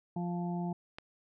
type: harmonic tone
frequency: 174.61 Hz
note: F3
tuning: in tune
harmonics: 1 / 2 / 4 / 5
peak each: -33 / -42 / -43 / -45 dBFS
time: 0.16-0.73 s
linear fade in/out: 5 ms
type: click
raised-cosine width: 0.3 ms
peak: -26 dBFS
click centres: 0.985 s
effects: none

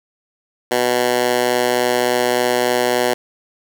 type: tone with high-pass filter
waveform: 10% pulse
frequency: 123.47 Hz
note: B2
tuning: in tune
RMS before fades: -17 dBFS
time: 0.71-3.14 s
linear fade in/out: 5 ms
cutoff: 410 Hz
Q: 0.95
effects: none

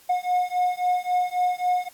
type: beating tone pair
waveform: triangle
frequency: 721 / 724.7 Hz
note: F#5 / F#5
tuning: -45 / -36 cents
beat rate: 3.7 Hz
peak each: -22 dBFS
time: 0.09-1.89 s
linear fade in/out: 10 ms
effects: white hiss -53 dBFS RMS until 1.93 s + AAC 64 kbps

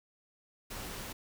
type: noise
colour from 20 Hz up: pink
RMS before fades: -42 dBFS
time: 0.7-1.13 s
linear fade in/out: 10 ms
effects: none

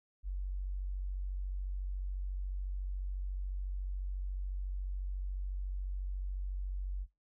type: tone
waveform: sine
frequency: 47.02 Hz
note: F#1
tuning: 29 cents sharp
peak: -34 dBFS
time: 0.23-7.07 s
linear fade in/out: 50 ms
effects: noise-tail reverb RT60 0.2 s tail -23 dB re dry

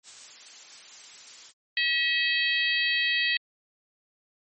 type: noise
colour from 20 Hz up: blue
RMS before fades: -41 dBFS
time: 0.03-1.53 s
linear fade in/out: 50 ms
type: harmonic tone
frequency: 643 Hz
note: E5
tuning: 43 cents flat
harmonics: 3 / 4 / 5 / 6 / 7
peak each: -26 / -28 / -30 / -32 / -33 dBFS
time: 1.77-3.37 s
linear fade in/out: 2 ms
effects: MP3 32 kbps

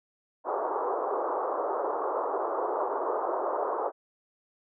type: band-pass noise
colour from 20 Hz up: pink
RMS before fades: -30 dBFS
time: 0.44-3.92 s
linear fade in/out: 50 ms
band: 370 to 1200 Hz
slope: 48 dB/octave
effects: none

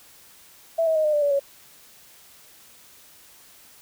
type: tone with pitch steps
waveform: sine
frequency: 659.3 / 641.3 / 623.7 / 606.7 / 590.1 / 574 / 558.3 Hz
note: E5 / E5 / D#5 / D#5 / D5 / D5 / C#5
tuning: 0 / -48 / +4 / -44 / +8 / -40 / +12 cents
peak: -18 dBFS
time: 0.78-1.396 s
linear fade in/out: 10 ms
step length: 88 ms
effects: white hiss -51 dBFS RMS until 3.81 s

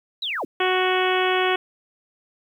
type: linear sweep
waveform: sine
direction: down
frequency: 4044 to 185 Hz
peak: -24 dBFS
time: 0.22-0.45 s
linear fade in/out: 5 ms
type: harmonic tone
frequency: 370 Hz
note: F#4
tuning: in tune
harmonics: 1 / 2 / 3 / 4 / 5 / 6 / 7 / 8 / 9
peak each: -22 / -25 / -27 / -28 / -29 / -30 / -30 / -31 / -32 dBFS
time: 0.6-1.56 s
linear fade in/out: 5 ms
effects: 9-bit

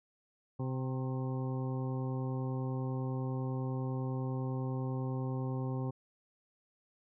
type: harmonic tone with a mistuned harmonic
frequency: 130 Hz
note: C3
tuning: 11 cents flat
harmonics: 1 / 2 / 3 / 4 / 6 / 7 / 8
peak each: -34 / -40 / -44 / -46 / -50 / -51 / -52 dBFS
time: 0.59-5.91 s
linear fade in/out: 10 ms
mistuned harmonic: 8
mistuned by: +46 cents
effects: none

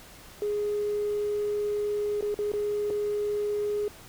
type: tone with dropouts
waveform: triangle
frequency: 415.3 Hz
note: G#4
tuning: in tune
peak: -22 dBFS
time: 0.42-3.88 s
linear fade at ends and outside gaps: 1 ms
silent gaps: 2.209-2.225 / 2.343-2.389 / 2.518-2.536 / 2.902-2.906 s
effects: tanh soft clip ceiling -23 dBFS + pink hiss -49 dBFS RMS until 4.08 s

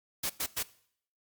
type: noise bursts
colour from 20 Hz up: white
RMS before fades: -32 dBFS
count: 3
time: 0.23-0.631 s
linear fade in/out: 10 ms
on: 67 ms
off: 100 ms
effects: noise-tail reverb RT60 0.6 s tail -19 dB re dry + Opus 48 kbps

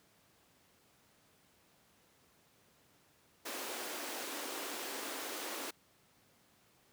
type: high-pass noise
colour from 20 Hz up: pink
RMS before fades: -42 dBFS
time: 3.45-5.71 s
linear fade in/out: 10 ms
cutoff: 260 Hz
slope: 48 dB/octave
effects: pink hiss -68 dBFS RMS until 6.92 s + high-pass 100 Hz 12 dB/octave

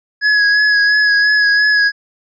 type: tone with vibrato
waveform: square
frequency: 1677 Hz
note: G#6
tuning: 16 cents sharp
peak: -10 dBFS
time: 0.21-1.92 s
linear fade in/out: 50 ms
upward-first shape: sine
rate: 2.9 Hz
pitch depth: 23 cents each way
effects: resampled to 16000 Hz

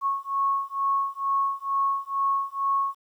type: beating tone pair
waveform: sine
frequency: 1099 / 1101.2 Hz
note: C#6 / C#6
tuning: -15 / -12 cents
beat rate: 2.2 Hz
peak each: -26 dBFS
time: 0.01-2.95 s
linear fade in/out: 50 ms
effects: 10-bit

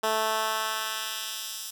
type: tone with high-pass filter sweep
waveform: 10% pulse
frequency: 219.1 Hz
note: A3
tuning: 7 cents flat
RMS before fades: -30 dBFS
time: 0.03-1.71 s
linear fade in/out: 10 ms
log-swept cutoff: 460 to 5800 Hz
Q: 0.84
effects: none

